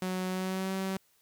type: tone with pitch glide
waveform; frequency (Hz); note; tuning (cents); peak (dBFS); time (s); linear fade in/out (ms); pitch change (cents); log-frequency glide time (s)
sawtooth; 185 to 191.08; F#3 to G3; 0 to -44; -27; 0.02-0.97; 2; +56; 0.29-0.73
effects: white hiss -68 dBFS RMS until 1.21 s